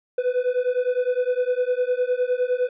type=beating tone pair; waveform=triangle; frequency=493.9 / 503.7 Hz; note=B4 / B4; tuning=0 / +34 cents; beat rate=9.8 Hz; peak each=-21 dBFS; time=0.18-2.69 s; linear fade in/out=5 ms; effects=resampled to 8000 Hz